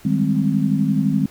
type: chord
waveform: sine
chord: Ab major seventh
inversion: second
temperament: equal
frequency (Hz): 155.56 / 196 / 207.7 / 261.6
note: Eb3 / G3 / Ab3 / C4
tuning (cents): 0 / 0 / 0 / 0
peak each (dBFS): -21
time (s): 0.05-1.26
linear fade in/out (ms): 5
effects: pink hiss -47 dBFS RMS until 1.3 s